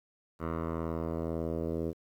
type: tone with low-pass filter sweep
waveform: 10% pulse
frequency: 82 Hz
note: E2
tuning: 9 cents flat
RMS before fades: -34 dBFS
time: 0.39-1.94 s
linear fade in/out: 50 ms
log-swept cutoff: 1300 to 460 Hz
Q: 1.8
effects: 10-bit